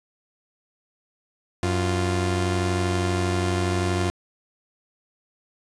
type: tone pair together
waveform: sawtooth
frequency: 92.49 / 349.2 Hz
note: F#2 / F4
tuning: 0 / 0 cents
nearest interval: octave + major seventh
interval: 2300 cents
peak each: -19 / -22 dBFS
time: 1.63-4.1 s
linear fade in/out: 0 ms
effects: resampled to 22050 Hz + 8-bit